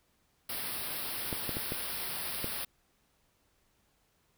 white band-stop noise, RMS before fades -37 dBFS, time 0.49-2.65 s, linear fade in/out 5 ms, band 5300 to 9000 Hz, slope 96 dB/octave
clicks, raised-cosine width 2 ms, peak -22 dBFS, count 5, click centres 1.328 / 1.493 / 1.569 / 1.721 / 2.444 s
effects pink hiss -72 dBFS RMS until 4.37 s

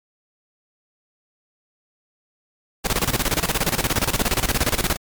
pink noise with tremolo, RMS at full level -19 dBFS, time 2.84-4.97 s, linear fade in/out 20 ms, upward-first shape square, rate 17 Hz, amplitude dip 80%, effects MP3 96 kbps

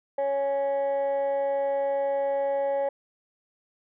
sine tone pair together, 555 / 832.9 Hz, C#5 / G#5, +2 / +5 cents, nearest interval perfect fifth, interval 703 cents, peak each -22 / -29 dBFS, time 0.18-2.89 s, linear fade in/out 5 ms, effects tanh soft clip ceiling -21 dBFS

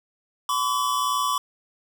square tone pair together, 1017.7 / 1140 Hz, C6 / C#6, -48 / +48 cents, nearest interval major second, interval 196 cents, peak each -27 / -24 dBFS, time 0.49-1.38 s, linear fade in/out 2 ms, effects none

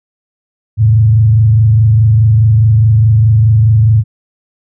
sine tone with frequency modulation, 110 Hz, A2, in tune, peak -4 dBFS, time 0.77-4.04 s, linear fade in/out 50 ms, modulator 24.8 Hz, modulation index 0.51, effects none

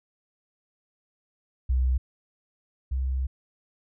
sine tone pair in turn, 63.7 / 65.34 Hz, C2 / C2, -46 / -2 cents, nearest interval unison, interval 44 cents, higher second, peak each -20 / -24 dBFS, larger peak first, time 1.69-1.98 / 2.91-3.27 s, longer second, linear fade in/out 10 ms, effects none

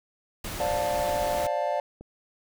pink noise, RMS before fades -35 dBFS, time 0.44-1.47 s, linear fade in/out 5 ms
triangle chord, D minor seventh, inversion third, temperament just, 528.6 / 587.3 / 704.8 / 881 Hz, C5 / D5 / F5 / A5, +18 / 0 / +16 / +2 cents, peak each -32 / -26 / -28 / -30 dBFS, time 0.6-1.8 s, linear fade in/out 2 ms
click, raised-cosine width 2 ms, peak -30 dBFS, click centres 2.01 s
effects none

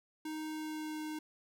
square tone with pitch glide, 311.1 to 308.4 Hz, D#4 to D#4, 0 to -15 cents, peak -39 dBFS, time 0.25-1.19 s, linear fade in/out 5 ms, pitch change -15 cents, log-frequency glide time 0.47-1.01 s, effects none

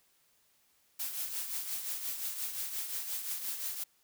blue noise with tremolo, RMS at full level -35 dBFS, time 0.99-3.84 s, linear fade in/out 10 ms, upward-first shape triangle, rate 5.7 Hz, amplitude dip 60%, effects white hiss -70 dBFS RMS until 4.03 s

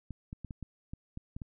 clicks, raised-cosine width 5 ms, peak -28 dBFS, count 9, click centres 0.107 / 0.329 / 0.447 / 0.508 / 0.627 / 0.935 / 1.174 / 1.365 / 1.418 s, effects none

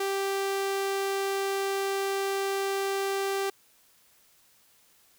sawtooth tone, 392 Hz, G4, in tune, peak -23 dBFS, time 0-3.5 s, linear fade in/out 5 ms, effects white hiss -62 dBFS RMS until 5.18 s

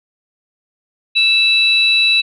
sine tone pair together, 2637 / 3926 Hz, E7 / B7, 0 / -11 cents, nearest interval perfect fifth, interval 689 cents, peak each -12 dBFS, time 1.15-2.22 s, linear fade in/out 20 ms, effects tanh soft clip ceiling -2 dBFS

